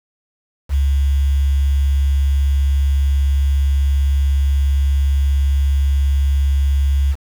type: tone with quantisation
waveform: sine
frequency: 69.3 Hz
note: C#2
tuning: in tune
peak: -12 dBFS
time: 0.69-7.16 s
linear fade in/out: 50 ms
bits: 6
effects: none